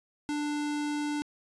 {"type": "tone", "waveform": "square", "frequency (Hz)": 295.2, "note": "D4", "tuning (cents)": 9, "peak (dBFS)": -30, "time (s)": [0.29, 1.22], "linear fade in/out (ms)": 0, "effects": ["resampled to 22050 Hz"]}